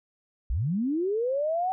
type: linear sweep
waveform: sine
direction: up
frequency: 46.25 to 765 Hz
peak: -24 dBFS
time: 0.5-1.72 s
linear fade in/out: 0 ms
effects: none